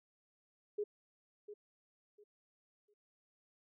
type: tone with echo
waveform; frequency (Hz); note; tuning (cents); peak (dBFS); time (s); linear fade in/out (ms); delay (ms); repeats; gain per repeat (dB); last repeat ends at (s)
sine; 415.3; G#4; 0; -34; 0.78-0.84; 10; 700; 3; -12; 2.94
effects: none